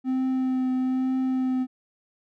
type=tone with vibrato; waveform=triangle; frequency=258.6 Hz; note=C4; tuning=20 cents flat; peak=-20 dBFS; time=0.04-1.67 s; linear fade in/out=50 ms; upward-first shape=triangle; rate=1.1 Hz; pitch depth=15 cents each way; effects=none